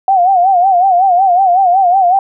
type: tone with vibrato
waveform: sine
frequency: 740 Hz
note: F#5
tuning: in tune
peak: -6 dBFS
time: 0.08-2.19 s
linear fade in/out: 2 ms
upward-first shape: sine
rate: 5.4 Hz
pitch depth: 110 cents each way
effects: none